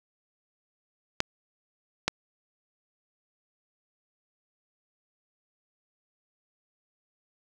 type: clicks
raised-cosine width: 0.2 ms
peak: -6 dBFS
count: 2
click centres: 1.204 / 2.08 s
effects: none